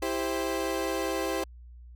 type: chord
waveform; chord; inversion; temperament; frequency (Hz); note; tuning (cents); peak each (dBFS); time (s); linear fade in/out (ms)
30% pulse; C major; first; equal with one note detuned; 329.6 / 394.3 / 523.3; E4 / G4 / C5; 0 / +10 / 0; -30; 0.02-1.44; 5
effects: added 60 Hz sine -45 dBFS peak until 1.95 s